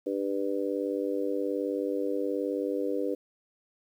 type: harmonic tone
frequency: 98.8 Hz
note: G2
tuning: 14 cents sharp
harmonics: 3 / 4 / 5 / 6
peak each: -32 / -33 / -31 / -41 dBFS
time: 0.06-3.15 s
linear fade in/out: 10 ms
effects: 10-bit

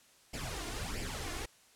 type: noise with flanger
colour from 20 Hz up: pink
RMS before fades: -39 dBFS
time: 0.33-1.46 s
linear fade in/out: 10 ms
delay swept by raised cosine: 0.39 to 2.89 ms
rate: 1.5 Hz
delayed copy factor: +0.7
effects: white hiss -63 dBFS RMS until 1.75 s + low-pass 10000 Hz 12 dB/octave

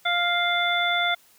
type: harmonic tone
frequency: 699 Hz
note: F5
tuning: 1 cent sharp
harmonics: 1 / 2 / 3 / 5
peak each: -26 / -26 / -26 / -26 dBFS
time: 0.05-1.15 s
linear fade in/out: 10 ms
effects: white hiss -57 dBFS RMS until 1.38 s

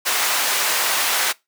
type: high-pass noise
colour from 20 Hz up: pink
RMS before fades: -20 dBFS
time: 0.05-1.33 s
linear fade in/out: 20 ms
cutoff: 920 Hz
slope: 12 dB/octave
effects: noise-tail reverb RT60 0.2 s tail -22 dB re dry

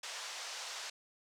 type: band-pass noise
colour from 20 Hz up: white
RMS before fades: -44 dBFS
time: 0.03-0.9 s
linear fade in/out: 5 ms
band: 550 to 6700 Hz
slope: 24 dB/octave
effects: none

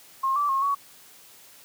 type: tone with pitch steps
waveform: sine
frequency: 1071 / 1161 / 1079 / 1123 Hz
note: C6 / D6 / C#6 / C#6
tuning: +40 / -20 / -47 / +22 cents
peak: -21 dBFS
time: 0.23-0.75 s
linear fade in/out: 10 ms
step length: 130 ms
effects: white hiss -51 dBFS RMS until 1.64 s + high-pass 100 Hz 12 dB/octave

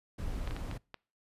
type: noise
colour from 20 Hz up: brown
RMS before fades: -37 dBFS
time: 0.18-0.78 s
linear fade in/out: 10 ms
type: clicks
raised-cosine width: 0.3 ms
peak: -26 dBFS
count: 5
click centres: 0.475 / 0.509 / 0.565 / 0.713 / 0.943 s
effects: noise-tail reverb RT60 0.4 s tail -26 dB re dry + resampled to 32000 Hz

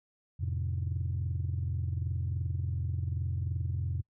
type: chord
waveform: sine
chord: F major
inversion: none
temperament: equal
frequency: 87.31 / 110 / 130.81 Hz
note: F2 / A2 / C3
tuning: 0 / 0 / 0 cents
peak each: -31 / -36 / -35 dBFS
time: 0.39-4.02 s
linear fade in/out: 20 ms
effects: noise-tail reverb RT60 0.1 s tail -26 dB re dry + tanh soft clip ceiling -24 dBFS

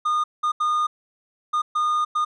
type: tone bursts at uneven times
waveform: triangle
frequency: 1222 Hz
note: D#6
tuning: 32 cents flat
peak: -17 dBFS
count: 6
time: 0.05-0.24 / 0.43-0.52 / 0.6-0.87 / 1.53-1.62 / 1.75-2.05 / 2.15-2.25 s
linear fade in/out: 10 ms
effects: resampled to 22050 Hz

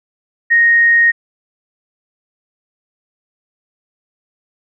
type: tone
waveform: sine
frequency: 1864.7 Hz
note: A#6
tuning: in tune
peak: -7 dBFS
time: 0.5-1.12 s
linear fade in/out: 20 ms
effects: none

